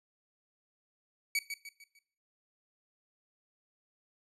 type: tone with echo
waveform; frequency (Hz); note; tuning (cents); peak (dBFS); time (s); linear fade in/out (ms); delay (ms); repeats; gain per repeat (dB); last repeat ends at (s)
sawtooth; 2267; C#7; +38; -25; 1.35-1.39; 2; 150; 4; -8; 1.99
effects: noise-tail reverb RT60 0.6 s tail -18 dB re dry + resampled to 32000 Hz